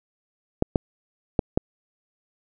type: clicks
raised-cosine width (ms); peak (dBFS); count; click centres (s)
2; -5; 4; 0.624 / 0.758 / 1.392 / 1.575
effects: none